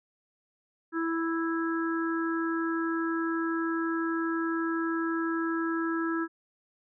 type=harmonic tone; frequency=329.6 Hz; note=E4; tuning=in tune; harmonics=1 / 3 / 4 / 5; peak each=-28 / -41 / -35 / -36 dBFS; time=0.92-6.28 s; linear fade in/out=50 ms; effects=none